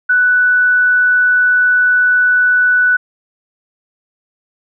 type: tone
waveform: sine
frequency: 1486 Hz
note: F#6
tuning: 7 cents sharp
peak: -8 dBFS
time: 0.09-2.97 s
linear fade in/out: 10 ms
effects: none